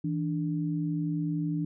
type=tone pair together; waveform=sine; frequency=162.75 / 293.7 Hz; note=E3 / D4; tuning=-22 / 0 cents; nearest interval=minor seventh; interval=1022 cents; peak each=-29 / -31 dBFS; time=0.04-1.65 s; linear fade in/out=5 ms; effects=none